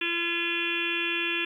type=harmonic tone with a mistuned harmonic; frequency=340.8 Hz; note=F4; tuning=42 cents flat; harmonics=1 / 3 / 4 / 5 / 6 / 7 / 8 / 9 / 10; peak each=-34 / -43 / -41 / -34 / -42 / -31 / -31 / -37 / -36 dBFS; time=0.01-1.45 s; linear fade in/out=5 ms; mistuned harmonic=7; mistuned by=+36 cents; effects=10-bit